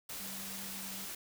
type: tone in noise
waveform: sine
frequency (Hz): 194.1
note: G3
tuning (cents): -17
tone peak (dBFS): -49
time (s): 0.2-1.05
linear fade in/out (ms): 5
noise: white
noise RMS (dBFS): -43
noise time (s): 0.09-1.15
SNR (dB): -9
effects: none